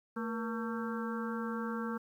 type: harmonic tone with a mistuned harmonic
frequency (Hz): 225.2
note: A3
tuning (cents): +40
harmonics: 1 / 2 / 4 / 5 / 6 / 7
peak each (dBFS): -36 / -41 / -46 / -45 / -44 / -46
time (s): 0.16-1.98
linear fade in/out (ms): 10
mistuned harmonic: 2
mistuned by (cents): +86
effects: 11-bit